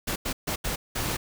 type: noise bursts at uneven times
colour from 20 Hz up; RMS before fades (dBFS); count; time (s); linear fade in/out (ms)
pink; -29; 5; 0.07-0.16 / 0.25-0.33 / 0.47-0.56 / 0.64-0.76 / 0.95-1.17; 10
effects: none